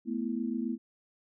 sine chord, A suspended second, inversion none, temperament just, 220 / 247.5 / 330 Hz, A3 / B3 / E4, 0 / +4 / +2 cents, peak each -34 / -33 / -37 dBFS, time 0.05-0.78 s, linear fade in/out 50 ms, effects none

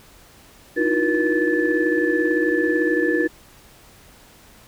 sine tone cluster, 307.9 / 325.9 / 359.4 / 478.7 / 1741 Hz, D#4 / E4 / F4 / A#4 / A6, -18 / -20 / +50 / +46 / -19 cents, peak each -23 dBFS, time 0.76-3.28 s, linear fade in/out 20 ms, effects tanh soft clip ceiling -6 dBFS + pink hiss -49 dBFS RMS until 4.67 s

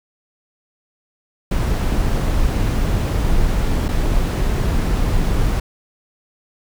brown noise with dropouts, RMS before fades -17 dBFS, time 1.51-5.6 s, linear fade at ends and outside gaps 5 ms, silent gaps 3.883-3.887 s, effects none

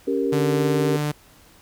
sine chord, G diminished, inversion second, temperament equal, 277.2 / 392 / 466.2 Hz, Db4 / G4 / Bb4, 0 / 0 / 0 cents, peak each -24 dBFS, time 0.07-0.97 s, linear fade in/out 10 ms
sawtooth tone with pitch glide, 146.83 to 148.71 Hz, D3 to D3, 0 to +22 cents, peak -18 dBFS, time 0.32-1.12 s, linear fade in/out 10 ms, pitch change +22 cents, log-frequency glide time 0.46-0.86 s
effects pink hiss -52 dBFS RMS until 1.61 s

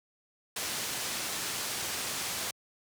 white low-pass noise, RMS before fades -35 dBFS, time 0.56-2.51 s, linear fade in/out 5 ms, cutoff 9000 Hz, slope 12 dB/octave, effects high-pass 80 Hz 12 dB/octave

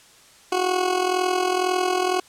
20% pulse tone with amplitude modulation, 366.6 Hz, F#4, 16 cents flat, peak -12 dBFS, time 0.52-2.2 s, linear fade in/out 5 ms, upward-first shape sine, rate 42 Hz, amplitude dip 65%, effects white hiss -51 dBFS RMS until 2.28 s + low-pass 9000 Hz 12 dB/octave

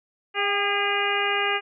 harmonic tone with a mistuned harmonic, 406.1 Hz, G#4, 39 cents flat, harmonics 1 / 2 / 3 / 4 / 5 / 6 / 7, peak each -29 / -29 / -29 / -29 / -29 / -29 / -29 dBFS, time 0.34-1.61 s, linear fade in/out 50 ms, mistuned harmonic 2, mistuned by -29 cents, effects none

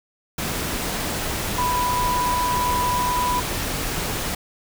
sine tone in noise, 987.8 Hz, B5, in tune, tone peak -20 dBFS, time 1.58-3.4 s, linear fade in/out 5 ms, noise pink, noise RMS -26 dBFS, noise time 0.38-4.35 s, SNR +3 dB, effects none

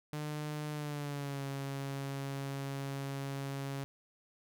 sawtooth tone with pitch glide, 150.4 to 137.92 Hz, D3 to C#3, +42 to -8 cents, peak -33 dBFS, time 0.13-3.84 s, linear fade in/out 0 ms, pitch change -150 cents, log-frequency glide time 0.72-1.44 s, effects none

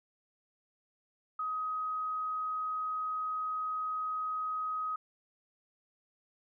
sine tone, 1260 Hz, D#6, 21 cents sharp, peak -32 dBFS, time 1.39-4.96 s, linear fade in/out 5 ms, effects none

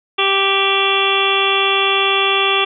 harmonic tone with a mistuned harmonic, 391.4 Hz, G4, 3 cents flat, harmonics 1 / 2 / 3 / 4 / 5 / 6 / 7 / 8 / 9, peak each -20 / -23 / -19 / -30 / -28 / -22 / -19 / -24 / -20 dBFS, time 0.18-2.65 s, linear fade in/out 10 ms, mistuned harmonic 9, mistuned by -57 cents, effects none

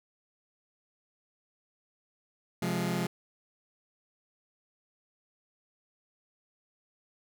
sawtooth chord, F minor, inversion second, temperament just, 130.96 / 174.61 / 209.5 Hz, C3 / F3 / Ab3, +2 / 0 / +15 cents, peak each -32 / -27 / -30 dBFS, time 2.62-3.07 s, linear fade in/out 5 ms, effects none

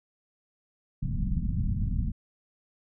pink low-pass noise, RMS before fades -28 dBFS, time 1.02-2.12 s, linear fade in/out 10 ms, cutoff 220 Hz, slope 48 dB/octave, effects none

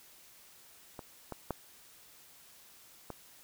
clicks, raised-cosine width 1 ms, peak -28 / -25 / -19 / -26 dBFS, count 4, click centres 0.992 / 1.323 / 1.507 / 3.103 s, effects white hiss -58 dBFS RMS until 3.43 s

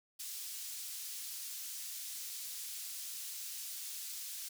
pink high-pass noise, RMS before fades -44 dBFS, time 0.19-4.49 s, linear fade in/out 10 ms, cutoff 5100 Hz, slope 12 dB/octave, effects none

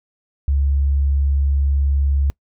sine tone, 69.7 Hz, C#2, 10 cents sharp, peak -14 dBFS, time 0.48-2.3 s, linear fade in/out 0 ms, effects noise-tail reverb RT60 0.1 s tail -25 dB re dry

